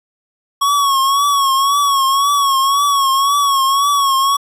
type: tone with vibrato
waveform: square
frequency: 1108.7 Hz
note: C#6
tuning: in tune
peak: -12 dBFS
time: 0.61-4.37 s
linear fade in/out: 10 ms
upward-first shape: triangle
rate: 1.9 Hz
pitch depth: 70 cents each way
effects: resampled to 32000 Hz